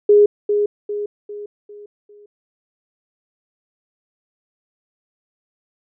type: tone with echo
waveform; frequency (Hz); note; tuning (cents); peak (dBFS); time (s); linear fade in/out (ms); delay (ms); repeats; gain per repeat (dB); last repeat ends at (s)
sine; 413.7; G#4; -7; -7; 0.09-0.26; 5; 400; 5; -7; 2.26
effects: none